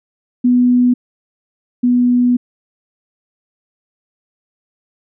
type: tone pair in turn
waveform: sine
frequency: 246.9 / 245.6 Hz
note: B3 / B3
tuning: 0 / -9 cents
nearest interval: unison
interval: 9 cents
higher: first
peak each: -8 / -9 dBFS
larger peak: first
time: 0.44-0.94 / 1.83-2.37 s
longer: second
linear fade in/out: 10 ms
effects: none